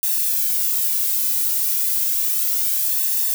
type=noise with flanger; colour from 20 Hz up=violet; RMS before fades=-20 dBFS; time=0.03-3.34 s; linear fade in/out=0 ms; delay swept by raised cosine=1.1 to 2.09 ms; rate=0.32 Hz; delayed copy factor=+0.6; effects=none